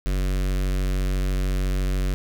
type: tone with notch filter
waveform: square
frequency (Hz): 46.95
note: F#1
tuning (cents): +26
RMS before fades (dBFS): -23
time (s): 0.06-2.14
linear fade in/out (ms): 0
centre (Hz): 870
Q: 1.5
effects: 10-bit